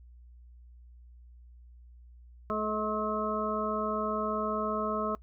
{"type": "harmonic tone with a mistuned harmonic", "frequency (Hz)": 214.9, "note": "A3", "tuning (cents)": -41, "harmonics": [1, 2, 3, 5, 6], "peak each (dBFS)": [-35, -35, -35, -35, -35], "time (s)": [2.5, 5.15], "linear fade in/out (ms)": 0, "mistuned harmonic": 3, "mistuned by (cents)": -18, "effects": ["noise-tail reverb RT60 0.1 s tail -22 dB re dry", "added 60 Hz sine -50 dBFS peak until 5.22 s"]}